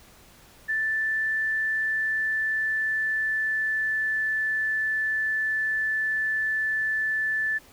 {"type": "tone with pitch glide", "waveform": "sine", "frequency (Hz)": [1761, 1750.9], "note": ["A6", "A6"], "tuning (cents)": [1, -9], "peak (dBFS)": -23, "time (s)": [0.68, 7.59], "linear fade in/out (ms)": 20, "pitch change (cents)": -10, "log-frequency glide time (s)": [1.71, 4.24], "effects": ["pink hiss -53 dBFS RMS until 7.72 s"]}